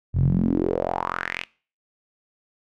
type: tone with band-pass filter sweep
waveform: sawtooth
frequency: 44.02 Hz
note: F1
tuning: 14 cents sharp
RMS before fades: -23 dBFS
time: 0.13-1.46 s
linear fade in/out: 50 ms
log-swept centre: 100 to 2900 Hz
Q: 4.9
effects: noise-tail reverb RT60 0.4 s tail -23 dB re dry